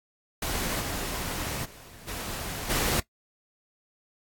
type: noise with level steps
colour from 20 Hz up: pink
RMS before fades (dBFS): -30 / -33 / -49 / -35 / -26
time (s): 0.42-3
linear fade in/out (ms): 5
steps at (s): 0.8 / 1.64 / 2.07 / 2.69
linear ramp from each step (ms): 20
effects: noise-tail reverb RT60 0.1 s tail -18 dB re dry + AAC 64 kbps